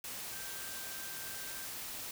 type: tone in noise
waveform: sine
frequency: 1568 Hz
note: G6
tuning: in tune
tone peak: -51 dBFS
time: 0.32-1.65 s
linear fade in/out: 2 ms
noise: white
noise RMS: -43 dBFS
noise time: 0.04-2.11 s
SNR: -11 dB
effects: none